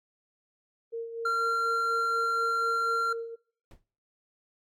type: tone with tremolo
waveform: sine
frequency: 460.4 Hz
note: A#4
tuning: 22 cents flat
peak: -31 dBFS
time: 0.92-3.36 s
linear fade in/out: 20 ms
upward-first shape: sine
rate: 4.1 Hz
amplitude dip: 55%
type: tone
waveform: triangle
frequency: 1376 Hz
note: F6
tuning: 26 cents flat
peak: -23 dBFS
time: 1.25-3.13 s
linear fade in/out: 5 ms
type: noise with exponential decay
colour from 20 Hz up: brown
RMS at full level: -41 dBFS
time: 3.71-3.84 s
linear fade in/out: 1 ms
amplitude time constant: 27 ms
effects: noise-tail reverb RT60 0.5 s tail -22 dB re dry + AAC 64 kbps